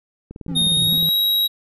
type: click train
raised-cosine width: 3 ms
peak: -21 dBFS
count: 15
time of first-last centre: 0.31-1.028 s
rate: 19.5 Hz
type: linear two-way sweep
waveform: triangle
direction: down then up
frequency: 293.7 to 96.5 to 293.7 Hz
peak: -26 dBFS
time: 0.48-0.97 s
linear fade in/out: 20 ms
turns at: 0.87 s
type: tone with vibrato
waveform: triangle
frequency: 166.7 Hz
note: E3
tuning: 20 cents sharp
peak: -23 dBFS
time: 0.48-1.09 s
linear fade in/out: 0 ms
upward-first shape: sine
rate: 10 Hz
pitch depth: 60 cents each way
type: tone with pitch glide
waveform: square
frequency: 3700 to 3837 Hz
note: A#7 to A#7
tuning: -14 to +49 cents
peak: -16 dBFS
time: 0.55-1.48 s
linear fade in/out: 20 ms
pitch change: +63 cents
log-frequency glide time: 0.69-1.08 s
effects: none